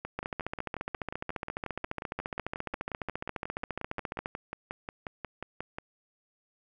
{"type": "two click trains", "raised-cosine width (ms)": 0.5, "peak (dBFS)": [-21, -18], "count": [33, 60], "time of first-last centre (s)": [[0.05, 5.785], [0.19, 4.259]], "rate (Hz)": [5.58, 14.5], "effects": []}